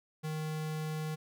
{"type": "tone", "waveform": "square", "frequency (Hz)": 155.56, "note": "D#3", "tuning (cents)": 0, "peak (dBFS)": -35, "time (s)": [0.23, 1.16], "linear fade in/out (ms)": 20, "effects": []}